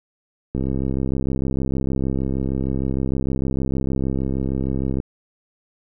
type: click train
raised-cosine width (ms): 3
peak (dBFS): -11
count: 297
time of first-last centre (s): 0.55-5.001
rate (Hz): 66.5
effects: none